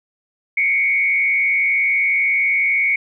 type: tone with frequency modulation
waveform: sine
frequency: 2217 Hz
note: C#7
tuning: in tune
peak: -14 dBFS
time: 0.57-2.96 s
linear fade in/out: 5 ms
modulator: 116 Hz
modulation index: 0.69
effects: none